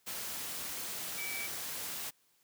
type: tone in noise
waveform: sine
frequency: 2300 Hz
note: D7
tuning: 37 cents flat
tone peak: -39 dBFS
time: 1.17-1.48 s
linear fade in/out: 20 ms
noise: white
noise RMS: -40 dBFS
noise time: 0.06-2.11 s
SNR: -2 dB
effects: white hiss -71 dBFS RMS until 2.43 s + high-pass 80 Hz 12 dB/octave